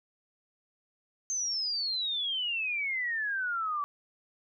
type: exponential sweep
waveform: sine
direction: down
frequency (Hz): 6350 to 1140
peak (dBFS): -29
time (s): 1.3-3.84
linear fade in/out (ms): 0
effects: none